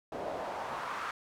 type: noise with band-pass filter sweep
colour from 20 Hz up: pink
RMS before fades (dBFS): -38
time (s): 0.12-1.11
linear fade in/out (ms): 2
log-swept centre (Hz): 520 to 1400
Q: 2.4
effects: none